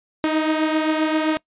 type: beating tone pair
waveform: sawtooth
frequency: 311.1 / 318.7 Hz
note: D#4 / D#4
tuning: 0 / +42 cents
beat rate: 7.6 Hz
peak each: -15 / -21 dBFS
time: 0.24-1.37 s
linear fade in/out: 0 ms
effects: noise-tail reverb RT60 0.1 s tail -23 dB re dry + resampled to 8000 Hz